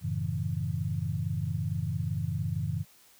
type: chord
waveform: sine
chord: F# minor seventh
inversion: none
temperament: equal with one note detuned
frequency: 92.5 / 110 / 138.59 / 163.2 Hz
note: F#2 / A2 / C#3 / E3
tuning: 0 / 0 / 0 / -17 cents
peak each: -34 dBFS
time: 0.01-2.85 s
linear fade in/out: 50 ms
effects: white hiss -59 dBFS RMS until 3.19 s